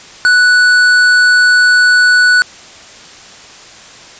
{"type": "tone with tanh clipping", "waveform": "triangle", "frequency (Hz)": 1480, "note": "F#6", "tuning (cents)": 0, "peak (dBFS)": -7, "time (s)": [0.25, 2.42], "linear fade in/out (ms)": 0, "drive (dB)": 17, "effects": ["white hiss -35 dBFS RMS until 4.19 s", "resampled to 16000 Hz"]}